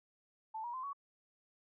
sine tone with pitch steps, 880 / 954.1 / 1034.5 / 1121.6 Hz, A5 / A#5 / C6 / C#6, 0 / +40 / -20 / +20 cents, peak -39 dBFS, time 0.54-0.932 s, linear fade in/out 10 ms, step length 98 ms, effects none

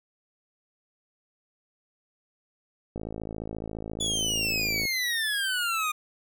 click train, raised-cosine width 2 ms, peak -22 dBFS, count 104, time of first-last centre 2.96-4.853 s, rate 54.4 Hz
25% pulse exponential sweep, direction down, 3464 to 1215 Hz, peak -22 dBFS, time 4-5.92 s, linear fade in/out 10 ms
effects none

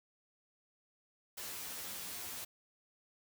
white noise with comb filter, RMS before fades -44 dBFS, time 1.37-2.45 s, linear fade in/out 10 ms, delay 11 ms, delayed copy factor +0.9, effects none

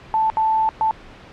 sine tone bursts at uneven times, 880 Hz, A5, in tune, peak -15 dBFS, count 3, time 0.14-0.3 / 0.37-0.69 / 0.81-0.91 s, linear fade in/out 0 ms, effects pink hiss -42 dBFS RMS until 1.32 s + low-pass 3000 Hz 12 dB/octave

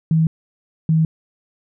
sine tone pair in turn, 160.7 / 159.89 Hz, E3 / D#3, -44 / +47 cents, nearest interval unison, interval 9 cents, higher first, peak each -12 dBFS, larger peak neither, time 0.11-0.27 / 0.89-1.05 s, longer neither, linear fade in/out 2 ms, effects none

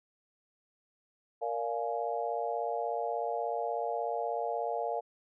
sine chord, Bb dominant seventh, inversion none, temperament just, 466.2 / 582.7 / 699.2 / 839.1 Hz, Bb4 / D5 / F5 / Ab5, 0 / -14 / +2 / +18 cents, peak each -36 / -38 / -34 / -38 dBFS, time 1.41-5.01 s, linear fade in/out 20 ms, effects none

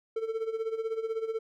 triangle tone with tremolo, 447.1 Hz, A4, 28 cents sharp, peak -25 dBFS, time 0.16-1.39 s, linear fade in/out 5 ms, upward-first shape sine, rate 16 Hz, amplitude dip 75%, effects none

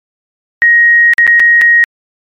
sine tone with dropouts, 1881 Hz, A#6, 15 cents sharp, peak -3 dBFS, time 0.62-1.84 s, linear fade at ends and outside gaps 0 ms, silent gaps 1.135-1.182 / 1.267-1.276 / 1.396-1.401 / 1.613-1.617 s, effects MP3 64 kbps

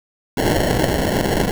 violet noise with sample-and-hold, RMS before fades -18 dBFS, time 0.37-1.51 s, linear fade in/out 2 ms, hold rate 1225 Hz, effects none

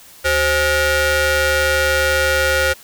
sawtooth ring-modulated tone, 454 Hz, A#4, 46 cents flat, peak -7 dBFS, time 0.24-2.74 s, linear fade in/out 20 ms, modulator 982 Hz, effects white hiss -43 dBFS RMS until 2.83 s

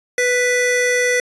square tone pair together, 493.9 / 1975.6 Hz, B4 / B6, 0 / 0 cents, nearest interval 2 octaves, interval 2400 cents, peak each -18 dBFS, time 0.18-1.2 s, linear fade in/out 2 ms, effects resampled to 22050 Hz

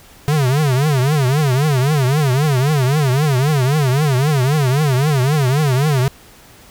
square tone with vibrato, 139.5 Hz, C#3, 11 cents sharp, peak -13 dBFS, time 0.28-6.08 s, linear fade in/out 0 ms, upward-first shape triangle, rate 3.8 Hz, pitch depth 230 cents each way, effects pink hiss -44 dBFS RMS until 6.7 s

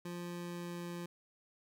25% pulse tone with pitch glide, 174.61 to 173.5 Hz, F3 to F3, 0 to -11 cents, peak -37 dBFS, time 0.05-1.06 s, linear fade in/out 5 ms, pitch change -11 cents, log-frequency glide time 0.19-0.92 s, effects none

